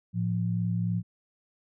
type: tone pair together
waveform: sine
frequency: 111.24 / 174.61 Hz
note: A2 / F3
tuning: +19 / 0 cents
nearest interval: minor sixth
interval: 781 cents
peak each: -28 dBFS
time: 0.13-1.03 s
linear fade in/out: 50 ms
effects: none